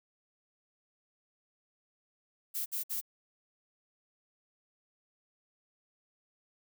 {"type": "noise bursts", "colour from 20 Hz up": "violet", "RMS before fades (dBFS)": -35, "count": 3, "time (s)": [2.54, 3.014], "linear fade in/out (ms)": 20, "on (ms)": 120, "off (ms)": 57, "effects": []}